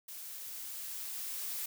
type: noise with level ramp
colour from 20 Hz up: blue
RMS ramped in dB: -46 to -38 dBFS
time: 0.08-1.66 s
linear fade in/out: 5 ms
effects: none